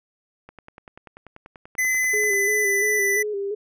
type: click train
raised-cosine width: 0.5 ms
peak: -27 dBFS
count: 20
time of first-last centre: 0.49-2.335 s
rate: 10.3 Hz
type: tone with pitch glide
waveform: square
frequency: 2026 to 1987.7 Hz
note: B6 to B6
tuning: +44 to +11 cents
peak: -20 dBFS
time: 1.78-3.23 s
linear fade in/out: 10 ms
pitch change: -33 cents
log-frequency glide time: 1.92-2.98 s
type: tone with vibrato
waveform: sine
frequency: 409.7 Hz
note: G#4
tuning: 24 cents flat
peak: -24 dBFS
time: 2.13-3.55 s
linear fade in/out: 10 ms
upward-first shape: square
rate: 2.9 Hz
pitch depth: 49 cents each way
effects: none